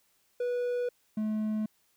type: tone pair in turn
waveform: triangle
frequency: 489.1 / 215.2 Hz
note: B4 / A3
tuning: -17 / -38 cents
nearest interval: octave + major second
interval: 1421 cents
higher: first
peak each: -26 dBFS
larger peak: neither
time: 0.4-0.89 / 1.17-1.66 s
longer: neither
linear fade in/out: 5 ms
effects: white hiss -70 dBFS RMS until 1.96 s